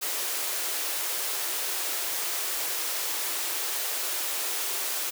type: high-pass noise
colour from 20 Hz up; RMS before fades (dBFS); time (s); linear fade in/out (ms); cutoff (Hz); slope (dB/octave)
white; -30; 0.01-5.11; 20; 320; 48
effects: none